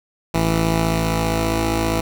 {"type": "tone pair together", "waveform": "10% pulse", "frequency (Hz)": [55.08, 164.8], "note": ["A1", "E3"], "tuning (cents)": [3, 0], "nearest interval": "octave + perfect fifth", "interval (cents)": 1897, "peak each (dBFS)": [-12, -12], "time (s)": [0.34, 2.01], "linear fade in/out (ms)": 5, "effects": []}